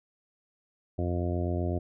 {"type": "harmonic tone", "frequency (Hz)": 87.9, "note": "F2", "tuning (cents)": 12, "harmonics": [1, 2, 3, 4, 5, 6, 7, 8], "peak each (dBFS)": [-29, -36, -36, -35, -42, -43, -38, -42], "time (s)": [0.98, 1.79], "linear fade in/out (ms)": 10, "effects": []}